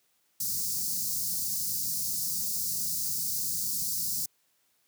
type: band-stop noise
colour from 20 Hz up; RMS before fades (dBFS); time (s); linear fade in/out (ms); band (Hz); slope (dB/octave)
white; -31; 0.4-4.26; 5; 220 to 4600; 48
effects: white hiss -71 dBFS RMS until 4.87 s + high-pass 100 Hz 12 dB/octave